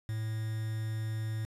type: tone with quantisation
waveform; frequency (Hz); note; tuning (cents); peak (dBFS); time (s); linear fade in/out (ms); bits
triangle; 110; A2; 0; -30; 0.09-1.45; 0; 8
effects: resampled to 32000 Hz